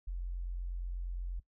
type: tone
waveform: sine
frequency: 44.2 Hz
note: F1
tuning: 22 cents sharp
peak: -35 dBFS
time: 0.07-1.4 s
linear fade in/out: 10 ms
effects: noise-tail reverb RT60 0.1 s tail -18 dB re dry